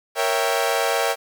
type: chord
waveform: sawtooth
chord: A# diminished seventh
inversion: none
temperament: equal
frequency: 466.2 / 554.4 / 659.3 / 784 Hz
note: A#4 / C#5 / E5 / G5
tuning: 0 / 0 / 0 / 0 cents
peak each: -21 dBFS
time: 0.15-1.16 s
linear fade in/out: 50 ms
effects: 8-bit